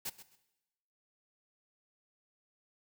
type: noise with echo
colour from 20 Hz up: white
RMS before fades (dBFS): -38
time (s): 0.05-0.1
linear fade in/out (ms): 10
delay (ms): 130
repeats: 2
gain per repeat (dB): -14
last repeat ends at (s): 0.36
effects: noise-tail reverb RT60 1.0 s tail -17 dB re dry